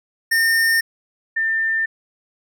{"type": "tone pair in turn", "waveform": ["square", "sine"], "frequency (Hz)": [1819, 1795], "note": ["A#6", "A6"], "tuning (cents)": [-43, 34], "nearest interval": "unison", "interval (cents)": 23, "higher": "first", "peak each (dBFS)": [-15, -17], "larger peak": "first", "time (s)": [[0.31, 0.81], [1.36, 1.86]], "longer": "neither", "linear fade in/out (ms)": 10, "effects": []}